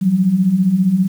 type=beating tone pair; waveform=sine; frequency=174.61 / 189.61 Hz; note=F3 / F#3; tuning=0 / +43 cents; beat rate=15 Hz; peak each=-18 / -12 dBFS; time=0.01-1.08 s; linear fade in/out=20 ms; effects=7-bit